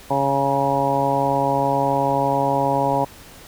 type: harmonic tone with a mistuned harmonic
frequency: 138.59 Hz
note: C#3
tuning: in tune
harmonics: 1 / 2 / 3 / 4 / 5 / 6 / 7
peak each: -27 / -26 / -28 / -23 / -25 / -23 / -23 dBFS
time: 0.1-3.05 s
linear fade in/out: 10 ms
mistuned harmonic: 7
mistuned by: -21 cents
effects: pink hiss -43 dBFS RMS until 3.47 s

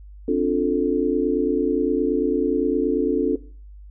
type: chord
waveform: sine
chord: D minor seventh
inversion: third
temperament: just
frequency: 264.3 / 293.7 / 352.4 / 440.5 Hz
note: C4 / D4 / F4 / A4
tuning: +18 / 0 / +16 / +2 cents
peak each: -24 / -22 / -24 / -22 dBFS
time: 0.28-3.36 s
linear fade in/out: 5 ms
effects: noise-tail reverb RT60 0.4 s tail -17 dB re dry + added 50 Hz sine -39 dBFS peak until 3.9 s

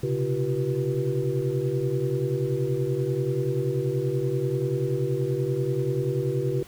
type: tone cluster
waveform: sine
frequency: 126.9 / 137.3 / 341.7 / 382.5 / 483.8 Hz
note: B2 / C#3 / F4 / G4 / B4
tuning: +47 / -16 / -38 / -42 / -36 cents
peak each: -31 / -27 / -32 / -28 / -32 dBFS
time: 0.03-6.63 s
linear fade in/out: 5 ms
effects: pink hiss -49 dBFS RMS until 6.67 s

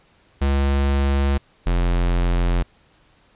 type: tone pair in turn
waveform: square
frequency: 69.3 / 43.66 Hz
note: C#2 / F1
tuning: 0 / 0 cents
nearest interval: minor sixth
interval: 800 cents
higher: first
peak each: -17 dBFS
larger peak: neither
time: 0.41-1.38 / 1.66-2.63 s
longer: neither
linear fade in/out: 10 ms
effects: pink hiss -57 dBFS RMS until 3.35 s + resampled to 8000 Hz

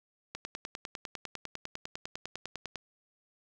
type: click train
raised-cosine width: 0.2 ms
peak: -21 dBFS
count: 25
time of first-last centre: 0.35-2.757 s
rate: 9.97 Hz
effects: none

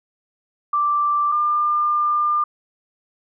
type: tone pair in turn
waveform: sine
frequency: 1174.7 / 1199.4 Hz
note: D6 / D6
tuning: 0 / +36 cents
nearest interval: unison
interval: 36 cents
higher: second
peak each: -16 dBFS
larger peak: neither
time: 0.73-1.32 / 1.32-2.44 s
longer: second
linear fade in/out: 5 ms
effects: none

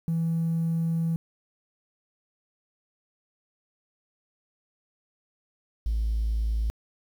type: tone pair in turn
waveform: triangle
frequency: 164.81 / 55 Hz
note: E3 / A1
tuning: 0 / 0 cents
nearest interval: octave + perfect fifth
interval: 1900 cents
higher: first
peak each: -20 dBFS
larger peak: neither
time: 0.08-1.16 / 5.86-6.7 s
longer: first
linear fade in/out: 0 ms
effects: tanh soft clip ceiling -20 dBFS + 9-bit

